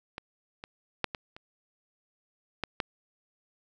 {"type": "clicks", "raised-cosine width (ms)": 0.3, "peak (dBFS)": [-21, -24, -10, -19, -29, -14, -12], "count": 7, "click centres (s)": [0.181, 0.639, 1.043, 1.148, 1.365, 2.637, 2.802], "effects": []}